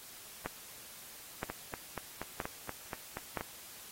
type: two click trains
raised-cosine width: 0.5 ms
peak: -20 / -23 dBFS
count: 4 / 9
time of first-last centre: 0.46-3.373 / 1.5-3.409 s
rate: 1.03 / 4.19 Hz
effects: white hiss -51 dBFS RMS until 3.91 s + AAC 48 kbps